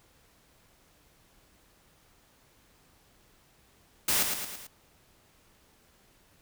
white noise with echo, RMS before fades -26 dBFS, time 4.08-4.23 s, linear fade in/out 5 ms, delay 110 ms, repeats 4, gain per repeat -5 dB, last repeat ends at 4.67 s, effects pink hiss -63 dBFS RMS until 6.41 s

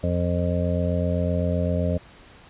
harmonic tone, 87.8 Hz, F2, 10 cents sharp, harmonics 1 / 2 / 3 / 5 / 6 / 7, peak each -24 / -26 / -31 / -34 / -30 / -29 dBFS, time 0.03-1.98 s, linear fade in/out 10 ms, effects pink hiss -49 dBFS RMS until 2.49 s + resampled to 8000 Hz

